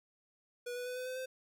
square tone with pitch steps, 487.1 / 493 / 499.1 / 505.2 / 511.3 / 517.6 Hz, B4 / B4 / B4 / B4 / C5 / C5, -24 / -3 / +18 / +39 / -40 / -19 cents, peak -39 dBFS, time 0.66-1.26 s, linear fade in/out 10 ms, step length 100 ms, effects none

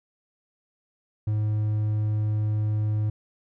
triangle tone, 106.6 Hz, G#2, 46 cents sharp, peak -20 dBFS, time 1.27-3.1 s, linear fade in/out 5 ms, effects none

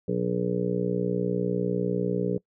harmonic tone, 60 Hz, B1, 49 cents flat, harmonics 2 / 3 / 4 / 5 / 6 / 7 / 8 / 9, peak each -34 / -28 / -39 / -34 / -40 / -29 / -31 / -40 dBFS, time 0.08-2.38 s, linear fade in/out 5 ms, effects noise-tail reverb RT60 0.1 s tail -24 dB re dry

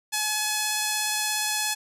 5% pulse tone with vibrato, 851 Hz, G#5, 42 cents sharp, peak -12 dBFS, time 0.12-1.75 s, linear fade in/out 20 ms, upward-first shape sine, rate 17 Hz, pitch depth 9 cents each way, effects none

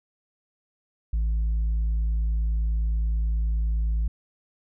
sine tone with tanh clipping, 54.8 Hz, A1, 6 cents flat, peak -22 dBFS, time 1.13-4.08 s, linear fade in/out 5 ms, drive 2 dB, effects none

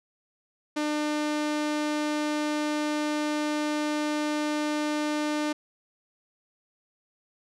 sawtooth tone with low-pass filter, 300 Hz, D4, 37 cents sharp, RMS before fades -28 dBFS, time 0.76-5.53 s, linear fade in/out 10 ms, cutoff 7100 Hz, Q 0.8, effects none

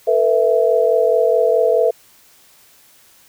sine chord, A suspended second, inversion none, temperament equal with one note detuned, 449.2 / 493.9 / 659.3 Hz, A4 / B4 / E5, +36 / 0 / 0 cents, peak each -16 dBFS, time 0.07-1.91 s, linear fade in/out 10 ms, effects white hiss -50 dBFS RMS until 3.28 s

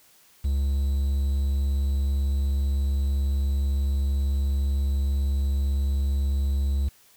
triangle tone with quantisation, 69 Hz, C#2, 7 cents flat, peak -19 dBFS, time 0.44-6.89 s, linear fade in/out 10 ms, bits 8, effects white hiss -57 dBFS RMS until 7.16 s

